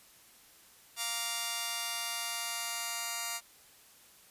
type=chord; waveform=5% pulse; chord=Bb major; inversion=second; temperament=just; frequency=699.2 / 932.3 / 1165.4 Hz; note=F5 / Bb5 / D6; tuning=+2 / 0 / -14 cents; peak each=-27 dBFS; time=0.96-3.41 s; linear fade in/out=50 ms; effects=white hiss -59 dBFS RMS until 4.3 s + resampled to 32000 Hz